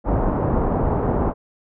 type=low-pass noise; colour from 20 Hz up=pink; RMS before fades=-20 dBFS; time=0.04-1.34 s; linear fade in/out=50 ms; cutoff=1000 Hz; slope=24 dB/octave; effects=none